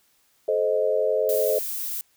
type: chord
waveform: sine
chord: A diminished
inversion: none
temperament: equal with one note detuned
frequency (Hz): 432.4 / 523.3 / 622.3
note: A4 / C5 / Eb5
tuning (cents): -30 / 0 / 0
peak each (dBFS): -24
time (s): 0.48-1.59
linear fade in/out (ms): 5
type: noise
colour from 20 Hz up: violet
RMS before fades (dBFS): -30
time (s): 1.29-2.01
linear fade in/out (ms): 0
effects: white hiss -64 dBFS RMS until 2.16 s